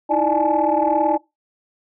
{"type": "tone cluster", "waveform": "sine", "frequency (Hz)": [311.2, 332.9, 595, 837, 875], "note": ["D#4", "E4", "D5", "G#5", "A5"], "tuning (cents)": [0, 17, 22, 13, -10], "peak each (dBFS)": [-23, -24, -20, -19, -21], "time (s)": [0.09, 1.18], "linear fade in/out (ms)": 20, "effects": ["noise-tail reverb RT60 0.2 s tail -21 dB re dry", "tanh soft clip ceiling -7 dBFS"]}